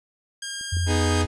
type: tone with pitch glide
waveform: 10% pulse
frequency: 1613 to 1598.2 Hz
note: G6 to G6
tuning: +49 to +33 cents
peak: -21 dBFS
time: 0.42-1.22 s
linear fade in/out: 5 ms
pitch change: -16 cents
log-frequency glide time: 0.9-1.02 s
type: clicks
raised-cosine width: 3 ms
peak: -36 / -26 / -27 dBFS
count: 3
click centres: 0.611 / 0.769 / 0.954 s
type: tone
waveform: sine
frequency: 87.31 Hz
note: F2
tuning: in tune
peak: -21 dBFS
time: 0.72-1.26 s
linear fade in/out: 10 ms
type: chord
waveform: sawtooth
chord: G# minor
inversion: first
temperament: equal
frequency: 246.9 / 311.1 / 415.3 Hz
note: B3 / D#4 / G#4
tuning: 0 / 0 / 0 cents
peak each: -24 / -23 / -23 dBFS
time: 0.86-1.27 s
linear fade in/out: 50 ms
effects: resampled to 22050 Hz